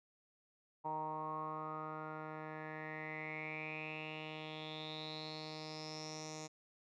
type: tone with low-pass filter sweep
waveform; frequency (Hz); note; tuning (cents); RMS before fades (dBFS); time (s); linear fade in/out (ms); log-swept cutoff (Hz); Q
10% pulse; 155.56; D#3; 0; -45; 0.84-6.48; 20; 910 to 6400; 8.8
effects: none